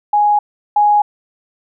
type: tone pair in turn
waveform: sine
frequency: 831 / 831 Hz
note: G#5 / G#5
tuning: +1 / +1 cents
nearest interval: unison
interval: 0 cents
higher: neither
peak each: -9 / -8 dBFS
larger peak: second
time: 0.13-0.39 / 0.76-1.02 s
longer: neither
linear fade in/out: 5 ms
effects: none